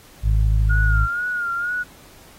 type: harmonic tone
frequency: 52.9 Hz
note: G#1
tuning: 33 cents sharp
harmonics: 1 / 2 / 3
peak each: -15 / -21 / -31 dBFS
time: 0.22-1.08 s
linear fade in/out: 50 ms
type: tone with vibrato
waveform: sine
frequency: 1424 Hz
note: F6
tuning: 33 cents sharp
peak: -21 dBFS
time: 0.69-1.84 s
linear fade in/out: 20 ms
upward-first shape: sine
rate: 2.1 Hz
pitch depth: 56 cents each way
effects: pink hiss -48 dBFS RMS until 2.38 s + AAC 48 kbps